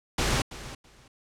pink noise with echo, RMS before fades -25 dBFS, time 0.18-0.42 s, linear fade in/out 5 ms, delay 330 ms, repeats 2, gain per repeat -15 dB, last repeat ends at 1.08 s, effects low-pass 8000 Hz 12 dB/octave

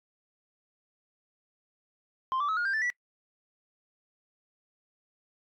sine tone with pitch steps, 1046.5 / 1161.2 / 1288.4 / 1429.6 / 1586.2 / 1760 / 1952.8 Hz, C6 / D6 / E6 / F6 / G6 / A6 / B6, 0 / -20 / -40 / +40 / +20 / 0 / -20 cents, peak -24 dBFS, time 2.32-2.901 s, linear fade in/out 0 ms, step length 83 ms, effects noise-tail reverb RT60 0.1 s tail -24 dB re dry + tanh soft clip ceiling -25 dBFS

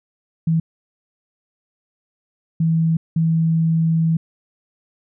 sine tone bursts at uneven times, 162.9 Hz, E3, 20 cents flat, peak -14 dBFS, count 3, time 0.47-0.6 / 2.6-2.97 / 3.16-4.17 s, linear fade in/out 5 ms, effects none

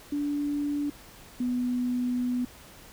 sine tone pair in turn, 290 / 247.3 Hz, D4 / B3, -22 / +3 cents, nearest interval minor third, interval 275 cents, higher first, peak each -26 / -25 dBFS, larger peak second, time 0.12-0.9 / 1.4-2.45 s, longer second, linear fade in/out 5 ms, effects pink hiss -50 dBFS RMS until 2.92 s

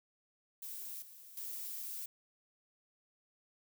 violet noise with level steps, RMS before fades -45 / -55 / -43 dBFS, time 0.62-2.06 s, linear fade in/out 5 ms, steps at 1.02 / 1.37 s, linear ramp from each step 2 ms, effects none

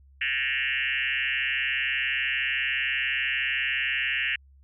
sine tone with frequency modulation, 2278 Hz, C#7, 47 cents sharp, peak -24 dBFS, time 0.21-4.36 s, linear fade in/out 5 ms, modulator 133 Hz, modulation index 4.7, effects added 68 Hz sine -52 dBFS peak until 4.63 s

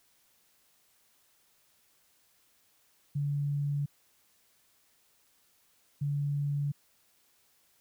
sine tone pair in turn, 143.6 / 143.6 Hz, D3 / D3, -39 / -39 cents, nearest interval unison, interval 0 cents, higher neither, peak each -28 dBFS, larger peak neither, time 3.15-3.86 / 6.01-6.72 s, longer neither, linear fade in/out 10 ms, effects white hiss -68 dBFS RMS until 7.8 s

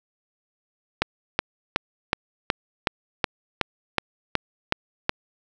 click train, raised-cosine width 0.3 ms, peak -3 dBFS, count 12, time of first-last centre 1.02-5.094 s, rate 2.7 Hz, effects none

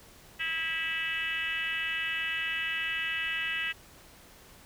sine tone with frequency modulation, 2287 Hz, D7, 47 cents flat, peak -29 dBFS, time 0.39-3.73 s, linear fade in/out 20 ms, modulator 331 Hz, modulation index 2.1, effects pink hiss -54 dBFS RMS until 4.65 s

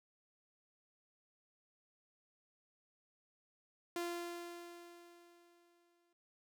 sawtooth tone with exponential decay, 345.5 Hz, F4, 19 cents flat, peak -33 dBFS, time 3.96-6.13 s, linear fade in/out 2 ms, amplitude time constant 470 ms, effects none

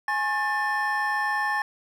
triangle tone cluster, 834 / 1083 / 1776 Hz, G#5 / C#6 / A6, +7 / -41 / +16 cents, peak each -26 / -29 / -24 dBFS, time 0.08-1.62 s, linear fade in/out 2 ms, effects none

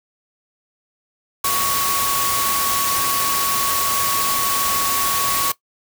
sine tone in noise, 1116 Hz, C#6, 11 cents sharp, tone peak -21 dBFS, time 1.44-5.52 s, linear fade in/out 5 ms, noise white, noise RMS -21 dBFS, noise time 1.44-5.52 s, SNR -3 dB, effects noise-tail reverb RT60 0.1 s tail -18 dB re dry

